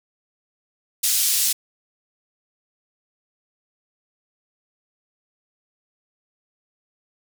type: band-pass noise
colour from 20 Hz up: white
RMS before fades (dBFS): -20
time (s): 1.03-1.53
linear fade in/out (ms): 10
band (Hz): 4000 to 14000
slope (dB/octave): 12
effects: none